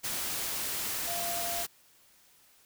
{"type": "tone in noise", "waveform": "sine", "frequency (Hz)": 690, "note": "F5", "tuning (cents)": -21, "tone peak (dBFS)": -36, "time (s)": [1.07, 1.64], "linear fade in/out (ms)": 20, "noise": "white", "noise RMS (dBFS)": -34, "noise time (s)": [0.03, 1.67], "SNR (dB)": -5, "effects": ["white hiss -62 dBFS RMS until 2.65 s"]}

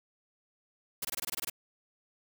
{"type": "noise bursts", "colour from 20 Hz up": "white", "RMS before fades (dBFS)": -35, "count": 10, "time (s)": [1.02, 1.499], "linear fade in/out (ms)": 5, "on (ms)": 29, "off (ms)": 21, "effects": []}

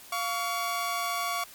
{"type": "tone pair together", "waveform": "sawtooth", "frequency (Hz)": [699, 1129.3], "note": ["F5", "C#6"], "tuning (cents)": [1, 32], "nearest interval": "minor sixth", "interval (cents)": 831, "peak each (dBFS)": [-29, -26], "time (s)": [0.12, 1.44], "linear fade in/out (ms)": 5, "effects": ["white hiss -49 dBFS RMS until 1.54 s", "MP3 96 kbps"]}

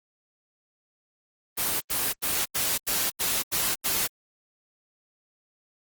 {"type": "noise bursts", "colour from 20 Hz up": "white", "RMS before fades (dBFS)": -26, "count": 8, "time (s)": [1.57, 4.078], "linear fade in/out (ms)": 20, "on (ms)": 240, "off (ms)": 84, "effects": ["Opus 24 kbps"]}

